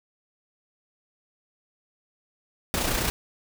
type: noise with amplitude modulation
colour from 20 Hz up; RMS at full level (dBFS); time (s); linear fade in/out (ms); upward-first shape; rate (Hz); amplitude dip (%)
pink; -24; 2.74-3.1; 0; sine; 29.7; 45
effects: none